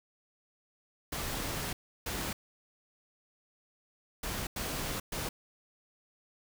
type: noise bursts at uneven times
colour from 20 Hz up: pink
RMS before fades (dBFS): -36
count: 5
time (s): 1.12-1.73 / 2.06-2.33 / 4.23-4.47 / 4.56-5 / 5.12-5.29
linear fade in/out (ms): 5
effects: none